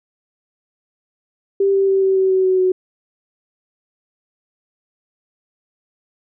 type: tone with pitch steps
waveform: sine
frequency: 393.6 / 390.2 / 386.8 / 383.5 / 380.2 / 376.9 / 373.7 / 370.4 Hz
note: G4 / G4 / G4 / G4 / F#4 / F#4 / F#4 / F#4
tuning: +7 / -8 / -23 / -38 / +47 / +32 / +17 / +2 cents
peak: -12 dBFS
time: 1.6-2.72 s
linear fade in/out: 5 ms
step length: 140 ms
effects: none